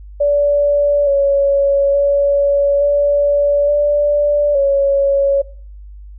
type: tone with pitch steps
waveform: sine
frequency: 577 / 559 / 566 / 575 / 584 / 556 Hz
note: D5 / C#5 / C#5 / D5 / D5 / C#5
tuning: -31 / +14 / +36 / -37 / -10 / +5 cents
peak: -10 dBFS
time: 0.2-5.42 s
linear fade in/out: 10 ms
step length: 870 ms
effects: noise-tail reverb RT60 0.5 s tail -20 dB re dry + added 50 Hz sine -32 dBFS peak until 6.18 s